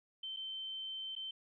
sine tone with dropouts, 3097 Hz, G7, 22 cents flat, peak -40 dBFS, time 0.23-1.31 s, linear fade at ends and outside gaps 5 ms, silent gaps 0.364-0.369 / 1.153-1.162 s, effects none

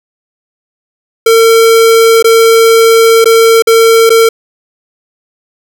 square tone with dropouts, 453.9 Hz, A#4, 46 cents flat, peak -3 dBFS, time 1.26-4.29 s, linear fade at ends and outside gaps 5 ms, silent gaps 2.226-2.243 / 3.244-3.256 / 3.623-3.671 / 4.095-4.102 s, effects none

